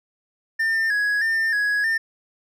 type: tone with vibrato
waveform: triangle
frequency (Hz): 1734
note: A6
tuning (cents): -26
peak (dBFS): -17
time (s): 0.59-1.98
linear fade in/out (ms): 10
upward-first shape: square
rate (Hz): 1.6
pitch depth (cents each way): 66
effects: none